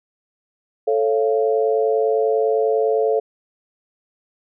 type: chord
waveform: sine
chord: A augmented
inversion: none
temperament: just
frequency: 440 / 550 / 687.5 Hz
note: A4 / C#5 / E#5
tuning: 0 / -14 / -27 cents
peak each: -17 / -22 / -23 dBFS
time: 0.87-3.2 s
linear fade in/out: 10 ms
effects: none